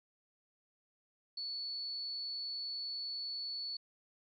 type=tone; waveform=sine; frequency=4435 Hz; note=C#8; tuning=in tune; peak=-38 dBFS; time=1.37-3.77 s; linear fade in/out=5 ms; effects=none